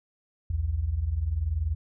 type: tone pair together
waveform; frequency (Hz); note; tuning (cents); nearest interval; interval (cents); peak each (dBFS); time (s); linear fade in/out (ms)
sine; 61.21 / 81.7; B1 / E2; -15 / -15; perfect fourth; 500; -30 / -26; 0.5-1.75; 5
effects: none